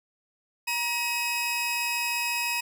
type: tone pair together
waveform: sawtooth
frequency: 951 / 2539 Hz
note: A#5 / D#7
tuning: +34 / +34 cents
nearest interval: octave + perfect fourth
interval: 1700 cents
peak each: -28 / -24 dBFS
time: 0.67-2.61 s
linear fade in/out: 10 ms
effects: none